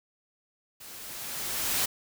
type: noise with level ramp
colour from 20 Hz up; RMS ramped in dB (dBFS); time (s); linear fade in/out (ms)
white; -46 to -26; 0.8-1.86; 10
effects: none